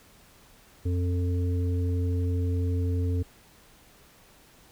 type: harmonic tone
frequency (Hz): 88.8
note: F2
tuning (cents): +29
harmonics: 1 / 3 / 5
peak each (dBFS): -24 / -34 / -37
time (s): 0.85-3.23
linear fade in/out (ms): 10
effects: pink hiss -56 dBFS RMS until 4.71 s